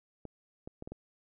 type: clicks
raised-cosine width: 2 ms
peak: -29 dBFS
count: 5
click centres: 0.253 / 0.675 / 0.824 / 0.875 / 0.92 s
effects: none